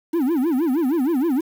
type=tone with vibrato; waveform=triangle; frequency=293.7 Hz; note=D4; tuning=in tune; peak=-15 dBFS; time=0.13-1.41 s; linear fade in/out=10 ms; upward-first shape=sine; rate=6.4 Hz; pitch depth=290 cents each way; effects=7-bit